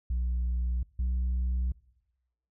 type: tone pair in turn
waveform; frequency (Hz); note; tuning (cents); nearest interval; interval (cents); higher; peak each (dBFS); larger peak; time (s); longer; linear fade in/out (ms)
sine; 60.8 / 62.04; B1 / B1; -26 / +9; unison; 35; second; -24 / -23; second; 0.1-0.83 / 0.99-1.72; neither; 5
effects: noise-tail reverb RT60 1.0 s tail -24 dB re dry + tanh soft clip ceiling -25 dBFS